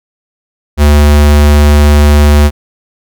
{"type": "tone", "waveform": "square", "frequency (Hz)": 73.6, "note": "D2", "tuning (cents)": 4, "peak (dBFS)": -3, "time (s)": [0.77, 2.51], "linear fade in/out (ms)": 50, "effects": []}